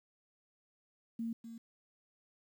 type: tone with echo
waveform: sine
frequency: 229.2 Hz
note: A#3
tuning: 29 cents flat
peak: -35 dBFS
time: 1.19-1.33 s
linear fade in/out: 5 ms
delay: 250 ms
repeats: 1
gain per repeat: -10 dB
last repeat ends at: 1.58 s
effects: 11-bit